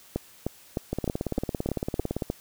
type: two click trains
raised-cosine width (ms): 2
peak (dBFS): -14 / -13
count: 24 / 8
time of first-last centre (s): 0.93-2.222 / 0.16-2.301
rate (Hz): 17.8 / 3.27
effects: white hiss -53 dBFS RMS until 2.4 s